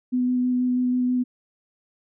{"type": "tone with vibrato", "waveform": "sine", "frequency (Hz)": 250, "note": "B3", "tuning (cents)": 21, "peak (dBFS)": -19, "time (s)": [0.12, 1.24], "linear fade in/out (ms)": 20, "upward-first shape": "square", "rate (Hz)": 6.2, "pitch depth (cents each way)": 8, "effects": []}